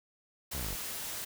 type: noise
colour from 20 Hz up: white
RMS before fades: -39 dBFS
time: 0.51-1.25 s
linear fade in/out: 10 ms
type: exponential sweep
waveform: sawtooth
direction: down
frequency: 76 to 39.25 Hz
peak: -33 dBFS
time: 0.53-0.76 s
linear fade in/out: 20 ms
effects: none